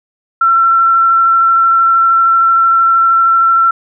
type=tone with vibrato; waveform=sine; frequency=1350 Hz; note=E6; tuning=41 cents sharp; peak=-6 dBFS; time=0.41-3.71 s; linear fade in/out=5 ms; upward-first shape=square; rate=13 Hz; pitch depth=8 cents each way; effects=none